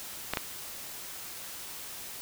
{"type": "clicks", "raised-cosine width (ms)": 0.3, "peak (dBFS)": -12, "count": 2, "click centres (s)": [0.336, 0.372], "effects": ["white hiss -42 dBFS RMS until 2.21 s"]}